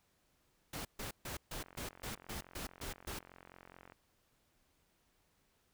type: noise bursts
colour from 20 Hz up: pink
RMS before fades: -43 dBFS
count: 10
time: 0.73-3.19 s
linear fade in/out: 5 ms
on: 120 ms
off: 140 ms
type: click train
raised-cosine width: 0.5 ms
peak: -39 dBFS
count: 107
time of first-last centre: 1.55-3.921 s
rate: 44.7 Hz
effects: pink hiss -75 dBFS RMS until 5.73 s